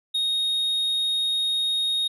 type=tone; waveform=triangle; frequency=3729 Hz; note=A#7; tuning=in tune; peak=-20 dBFS; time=0.14-2.08 s; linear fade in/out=10 ms; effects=resampled to 32000 Hz